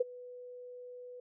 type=tone with ADSR envelope; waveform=sine; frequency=494.6 Hz; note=B4; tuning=3 cents sharp; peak=-23 dBFS; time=0-1.2 s; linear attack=8 ms; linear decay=21 ms; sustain=-22 dB; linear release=4 ms; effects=none